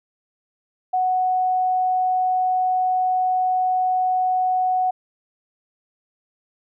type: tone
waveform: sine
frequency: 740 Hz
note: F#5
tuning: in tune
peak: -17 dBFS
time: 0.93-4.91 s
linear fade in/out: 10 ms
effects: none